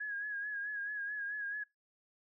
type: tone with vibrato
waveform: sine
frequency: 1661.2 Hz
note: G#6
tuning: in tune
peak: -36 dBFS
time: 0-1.64 s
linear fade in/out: 10 ms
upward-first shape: sine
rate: 4.6 Hz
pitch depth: 49 cents each way
effects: noise-tail reverb RT60 0.2 s tail -24 dB re dry